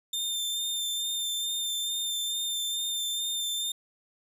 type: tone with vibrato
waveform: sawtooth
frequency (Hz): 3593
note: A7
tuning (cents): +36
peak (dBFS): -26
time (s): 0.13-3.72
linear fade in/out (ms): 5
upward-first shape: sine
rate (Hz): 2.3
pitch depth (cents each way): 17
effects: none